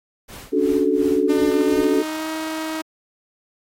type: noise with tremolo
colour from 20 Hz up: pink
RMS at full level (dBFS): -38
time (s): 0.28-1.86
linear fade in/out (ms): 10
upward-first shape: sine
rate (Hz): 2.8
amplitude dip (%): 90
type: chord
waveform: sine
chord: D major seventh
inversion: third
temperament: equal with one note detuned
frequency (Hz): 277.2 / 293.7 / 370 / 434.7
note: C#4 / D4 / F#4 / A4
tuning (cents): 0 / 0 / 0 / -21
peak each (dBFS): -23 / -21 / -21 / -20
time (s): 0.52-2.03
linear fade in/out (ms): 20
type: tone with pitch glide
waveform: sawtooth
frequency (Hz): 300.7 to 316.7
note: D4 to D#4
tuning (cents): +41 to +31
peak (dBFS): -21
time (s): 1.29-2.82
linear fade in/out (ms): 10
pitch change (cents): +90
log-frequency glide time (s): 1.55-2.29
effects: AAC 48 kbps